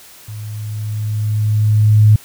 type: tone with level ramp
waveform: sine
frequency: 106.8 Hz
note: G#2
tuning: 49 cents sharp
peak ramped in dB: -26 to -4 dBFS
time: 0.28-2.16 s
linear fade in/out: 5 ms
effects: white hiss -41 dBFS RMS until 2.24 s